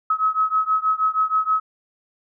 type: beating tone pair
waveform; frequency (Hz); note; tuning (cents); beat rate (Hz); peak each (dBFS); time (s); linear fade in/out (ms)
sine; 1279 / 1285.3; D#6 / E6; +47 / -44; 6.3; -20 / -21; 0.1-1.6; 5
effects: none